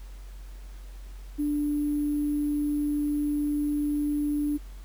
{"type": "tone with sample-and-hold", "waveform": "sine", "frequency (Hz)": 293.7, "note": "D4", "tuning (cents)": 0, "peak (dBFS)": -24, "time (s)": [1.38, 4.58], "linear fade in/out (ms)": 20, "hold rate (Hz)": 11025, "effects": ["added 46 Hz sine -39 dBFS peak until 4.84 s", "pink hiss -56 dBFS RMS until 4.84 s"]}